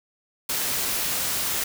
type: noise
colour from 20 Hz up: white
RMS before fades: -26 dBFS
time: 0.49-1.64 s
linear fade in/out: 5 ms
effects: none